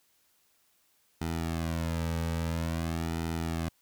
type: tone with flanger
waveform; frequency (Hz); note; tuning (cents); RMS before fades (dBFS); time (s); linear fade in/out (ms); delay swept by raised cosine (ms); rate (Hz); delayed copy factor
sawtooth; 82.41; E2; 0; -32; 1.21-3.69; 5; 1.8 to 2.9; 0.49; -0.9
effects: white hiss -69 dBFS RMS until 3.81 s